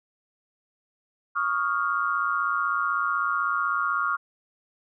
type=tone cluster; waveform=sine; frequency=1118 / 1234 / 1406 Hz; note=C#6 / D#6 / F6; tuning=+14 / -15 / +11 cents; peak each=-27 / -29 / -26 dBFS; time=1.35-4.17 s; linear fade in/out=20 ms; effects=none